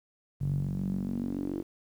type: tone with band-pass filter sweep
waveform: sawtooth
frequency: 47.05 Hz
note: F#1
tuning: 30 cents sharp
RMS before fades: -32 dBFS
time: 0.4-1.63 s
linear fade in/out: 20 ms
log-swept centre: 130 to 330 Hz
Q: 5.9
effects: 10-bit